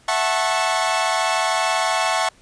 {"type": "chord", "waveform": "sawtooth", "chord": "F# minor seventh", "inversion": "third", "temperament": "equal with one note detuned", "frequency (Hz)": [659.3, 740, 880, 1093.5], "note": ["E5", "F#5", "A5", "C#6"], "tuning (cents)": [0, 0, 0, -24], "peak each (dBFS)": -20, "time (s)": [0.08, 2.29], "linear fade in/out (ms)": 5, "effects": ["pink hiss -53 dBFS RMS until 2.41 s", "resampled to 22050 Hz"]}